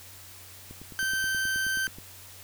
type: click train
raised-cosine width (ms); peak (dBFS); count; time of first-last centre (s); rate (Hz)
3; -31; 13; 0.71-1.985; 9.41
type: tone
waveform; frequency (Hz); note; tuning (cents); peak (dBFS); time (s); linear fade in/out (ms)
40% pulse; 1552; G6; -18; -25; 0.99-1.87; 0
effects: added 93 Hz sine -53 dBFS peak until 2.43 s + white hiss -48 dBFS RMS until 2.43 s